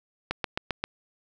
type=click train; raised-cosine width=0.3 ms; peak=-11 dBFS; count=5; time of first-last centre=0.31-0.84 s; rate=7.55 Hz; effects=none